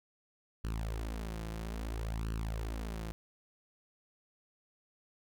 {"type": "tone with flanger", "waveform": "sawtooth", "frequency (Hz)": 55, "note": "A1", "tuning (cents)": 0, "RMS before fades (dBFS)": -38, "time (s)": [0.64, 3.12], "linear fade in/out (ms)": 0, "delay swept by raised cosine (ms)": [0.68, 5.88], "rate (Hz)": 0.6, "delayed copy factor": 0.75, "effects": []}